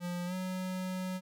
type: tone with pitch glide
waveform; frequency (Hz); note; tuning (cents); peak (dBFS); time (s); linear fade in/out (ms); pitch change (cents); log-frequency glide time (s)
square; 176.3 to 185.17; F3 to F#3; +17 to +2; -35; 0-1.21; 50; +85; 0.26-0.34
effects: none